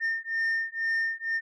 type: beating tone pair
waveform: sine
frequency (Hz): 1814 / 1816.1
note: A#6 / A#6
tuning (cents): -48 / -46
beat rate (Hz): 2.1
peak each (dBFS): -27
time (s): 0-1.41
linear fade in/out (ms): 50
effects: tanh soft clip ceiling -23 dBFS